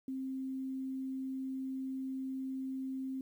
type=tone with quantisation; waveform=sine; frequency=264.1 Hz; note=C4; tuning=16 cents sharp; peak=-36 dBFS; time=0.08-3.21 s; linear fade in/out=2 ms; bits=11; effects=none